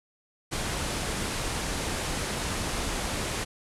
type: low-pass noise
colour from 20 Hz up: pink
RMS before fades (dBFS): -31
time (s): 0.51-3.45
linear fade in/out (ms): 20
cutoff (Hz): 11000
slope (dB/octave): 48
effects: none